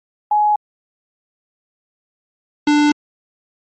sine / square tone pair in turn, 840 / 295.6 Hz, G#5 / D4, +19 / +11 cents, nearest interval octave + tritone, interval 1808 cents, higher first, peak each -11 dBFS, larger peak neither, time 0.31-0.56 / 2.67-2.92 s, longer neither, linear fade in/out 5 ms, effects low-pass 6000 Hz 12 dB/octave + MP3 32 kbps

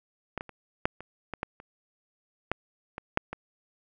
clicks, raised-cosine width 0.5 ms, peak -17 / -20 / -29 / -8 / -26 / -19 / -15 / -30 / -11 / -21 / -7 / -20 dBFS, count 12, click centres 0.377 / 0.409 / 0.493 / 0.855 / 1.006 / 1.337 / 1.431 / 1.601 / 2.516 / 2.981 / 3.174 / 3.33 s, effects none

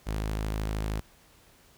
sawtooth tone, 53 Hz, G#1, 36 cents sharp, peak -25 dBFS, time 0.06-1.01 s, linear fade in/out 20 ms, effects pink hiss -59 dBFS RMS until 1.77 s

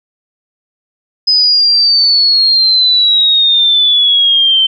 sine exponential sweep, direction down, 5050 to 3091 Hz, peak -6 dBFS, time 1.27-4.67 s, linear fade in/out 10 ms, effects none

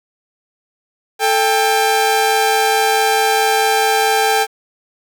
sawtooth tone pair together, 440 / 795.4 Hz, A4 / G5, 0 / +25 cents, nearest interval minor seventh, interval 1025 cents, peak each -13 / -10 dBFS, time 1.19-4.47 s, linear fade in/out 50 ms, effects 7-bit

